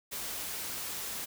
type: noise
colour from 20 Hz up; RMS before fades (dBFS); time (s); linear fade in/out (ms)
white; -38; 0.11-1.26; 20
effects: none